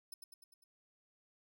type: tone with echo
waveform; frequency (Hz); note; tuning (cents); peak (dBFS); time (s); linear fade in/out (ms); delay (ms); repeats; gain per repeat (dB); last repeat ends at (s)
5% pulse; 5260; E8; -5; -38; 0.12-0.14; 5; 100; 5; -4; 0.64
effects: none